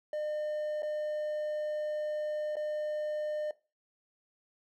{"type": "tone with dropouts", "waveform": "triangle", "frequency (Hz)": 605, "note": "D#5", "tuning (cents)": -49, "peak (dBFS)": -30, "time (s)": [0.13, 3.51], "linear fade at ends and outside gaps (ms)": 2, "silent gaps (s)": [[0.822, 0.83], [2.556, 2.567]], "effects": ["noise-tail reverb RT60 0.3 s tail -19 dB re dry"]}